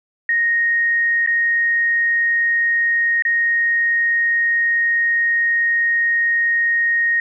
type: tone with dropouts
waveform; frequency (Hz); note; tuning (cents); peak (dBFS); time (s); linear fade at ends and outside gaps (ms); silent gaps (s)
sine; 1864.7; A#6; 0; -14; 0.29-7.2; 2; 1.263-1.273 / 3.223-3.251
effects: none